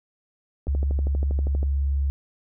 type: click train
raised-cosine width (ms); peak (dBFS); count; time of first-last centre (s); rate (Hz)
2; -20; 13; 0.67-1.63; 12.5
type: tone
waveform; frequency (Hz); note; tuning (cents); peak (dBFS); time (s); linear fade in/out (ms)
sine; 69.5; C#2; +5; -20; 0.68-2.1; 0
effects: none